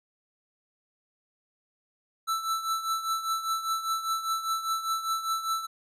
square tone with tremolo, 1324 Hz, E6, 7 cents sharp, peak -25 dBFS, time 2.27-5.67 s, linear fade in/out 20 ms, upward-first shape triangle, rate 5 Hz, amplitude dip 75%, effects resampled to 32000 Hz

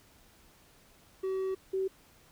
triangle / sine tone pair in turn, 380.4 / 381.9 Hz, F#4 / G4, +48 / -45 cents, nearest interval unison, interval 7 cents, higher second, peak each -28 dBFS, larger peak neither, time 1.23-1.55 / 1.73-1.88 s, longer first, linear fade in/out 10 ms, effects pink hiss -61 dBFS RMS until 2.31 s

